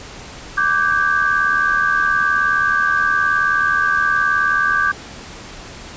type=tone cluster; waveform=sine; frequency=1168 / 1538 / 1617 Hz; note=D6 / G6 / G#6; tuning=-10 / -33 / -47 cents; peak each=-18 dBFS; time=0.57-4.92 s; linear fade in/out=10 ms; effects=pink hiss -35 dBFS RMS until 5.96 s + resampled to 16000 Hz